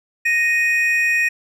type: tone pair together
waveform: triangle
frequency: 1864.7 / 2489 Hz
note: A#6 / D#7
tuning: 0 / 0 cents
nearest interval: perfect fourth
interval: 500 cents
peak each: -16 dBFS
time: 0.25-1.29 s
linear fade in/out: 10 ms
effects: none